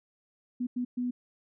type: tone bursts at uneven times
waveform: sine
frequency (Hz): 246.7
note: B3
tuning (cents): -2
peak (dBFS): -28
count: 3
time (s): 0.6-0.67 / 0.76-0.85 / 0.97-1.11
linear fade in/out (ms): 10
effects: none